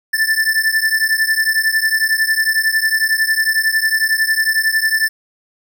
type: beating tone pair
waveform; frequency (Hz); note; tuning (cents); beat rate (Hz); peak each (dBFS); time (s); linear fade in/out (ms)
square; 1760 / 1771; A6 / A6; 0 / +11; 11; -17; 0.13-5.09; 10
effects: none

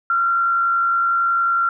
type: tone with frequency modulation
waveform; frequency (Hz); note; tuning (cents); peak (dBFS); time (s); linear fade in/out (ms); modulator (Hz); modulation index
sine; 1373; F6; -30; -15; 0.1-1.69; 2; 81.1; 0.36
effects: none

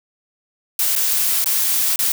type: noise with dropouts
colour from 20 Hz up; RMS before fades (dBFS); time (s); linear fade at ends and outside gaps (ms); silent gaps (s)
blue; -18; 0.79-2.12; 2; 0.954-0.961 / 1.443-1.459 / 1.96-1.99
effects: none

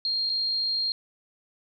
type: tone with dropouts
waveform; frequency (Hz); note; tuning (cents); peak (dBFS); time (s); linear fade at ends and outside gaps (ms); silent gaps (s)
sine; 4218; C8; +13; -24; 0.05-0.92; 1; 0.294-0.298
effects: none

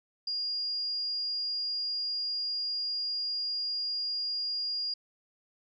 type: tone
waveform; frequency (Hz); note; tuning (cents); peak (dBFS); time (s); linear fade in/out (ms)
sine; 4835; D8; +50; -30; 0.27-4.94; 5
effects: none

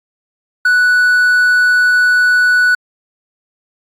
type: tone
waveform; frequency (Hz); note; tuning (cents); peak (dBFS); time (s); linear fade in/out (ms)
triangle; 1480; F#6; 0; -6; 0.65-2.75; 5
effects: AAC 64 kbps

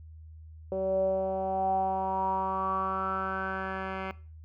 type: tone with low-pass filter sweep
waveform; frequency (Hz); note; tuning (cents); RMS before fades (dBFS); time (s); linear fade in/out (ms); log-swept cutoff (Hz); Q
10% pulse; 190.4; F#3; +50; -30; 0.72-4.11; 0; 510 to 2000; 8.4
effects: noise-tail reverb RT60 0.4 s tail -20 dB re dry + added 79 Hz sine -45 dBFS peak until 4.44 s

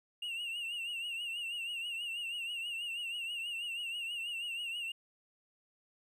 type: tone with vibrato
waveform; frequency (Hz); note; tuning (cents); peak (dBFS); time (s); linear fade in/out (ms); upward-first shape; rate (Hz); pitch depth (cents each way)
triangle; 2794; F7; 0; -35; 0.22-4.92; 5; triangle; 6.2; 89
effects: none

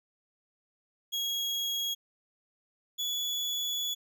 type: tone pair in turn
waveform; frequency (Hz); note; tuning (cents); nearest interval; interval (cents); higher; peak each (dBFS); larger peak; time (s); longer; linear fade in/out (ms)
35% pulse; 3308 / 3415; G#7 / G#7; -8 / +48; minor second; 56; second; -28; neither; 1.12-1.95 / 2.98-3.95; second; 20
effects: none

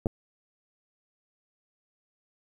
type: clicks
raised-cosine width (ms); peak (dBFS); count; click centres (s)
2; -14; 2; 0.059 / 0.068
effects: 9-bit

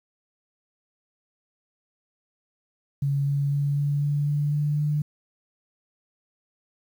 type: tone with pitch steps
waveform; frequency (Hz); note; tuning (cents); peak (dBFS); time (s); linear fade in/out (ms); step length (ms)
sine; 140.2 / 141.42 / 142.65 / 143.89 / 145.14 / 146.41 / 147.68 / 148.97; C#3 / C#3 / C#3 / D3 / D3 / D3 / D3 / D3; +20 / +35 / +50 / -35 / -20 / -5 / +10 / +25; -21; 3.02-5.02; 5; 250
effects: 9-bit

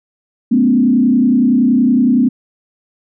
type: tone with frequency modulation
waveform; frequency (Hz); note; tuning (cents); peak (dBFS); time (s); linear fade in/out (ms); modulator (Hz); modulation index
sine; 246.9; B3; 0; -8; 0.51-2.29; 10; 30.7; 1.1
effects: none

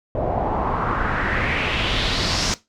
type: noise with low-pass filter sweep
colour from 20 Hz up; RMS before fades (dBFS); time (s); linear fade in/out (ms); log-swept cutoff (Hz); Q
pink; -22; 0.15-2.54; 0; 610 to 6000; 3
effects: noise-tail reverb RT60 0.2 s tail -17 dB re dry

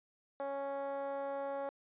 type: tone with band-pass filter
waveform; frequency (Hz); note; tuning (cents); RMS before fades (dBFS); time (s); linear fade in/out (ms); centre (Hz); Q
10% pulse; 277.2; C#4; 0; -39; 0.4-1.69; 0; 610; 2.7
effects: resampled to 8000 Hz

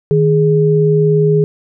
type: tone pair together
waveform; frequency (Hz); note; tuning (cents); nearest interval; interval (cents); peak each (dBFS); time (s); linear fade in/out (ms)
sine; 155.9 / 415.6; D#3 / G#4; +4 / +1; octave + perfect fourth; 1697; -11; 0.11-1.44; 0
effects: none

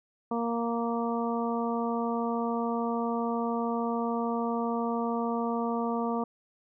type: harmonic tone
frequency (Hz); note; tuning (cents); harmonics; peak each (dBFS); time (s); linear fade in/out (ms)
233.1; A#3; 0; 1 / 2 / 3 / 4 / 5; -30 / -33 / -35 / -36 / -37; 0.31-6.24; 5
effects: none

